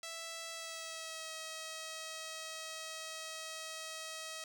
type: tone with pitch glide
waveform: 5% pulse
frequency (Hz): 659.3 to 638.7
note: E5 to D#5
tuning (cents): 0 to +45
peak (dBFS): -31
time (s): 0.03-4.44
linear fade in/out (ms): 2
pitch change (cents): -55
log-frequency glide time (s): 0.52-1.32
effects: none